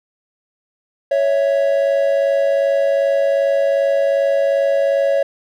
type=tone pair together; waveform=triangle; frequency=556 / 658.6 Hz; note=C#5 / E5; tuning=+5 / -2 cents; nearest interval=minor third; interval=293 cents; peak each=-12 / -18 dBFS; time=1.11-5.23 s; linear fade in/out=5 ms; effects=none